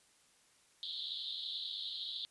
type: band-pass noise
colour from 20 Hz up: white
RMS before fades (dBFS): -42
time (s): 0.83-2.25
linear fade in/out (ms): 0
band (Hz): 3300 to 4200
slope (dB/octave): 96
effects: white hiss -68 dBFS RMS until 2.3 s + resampled to 24000 Hz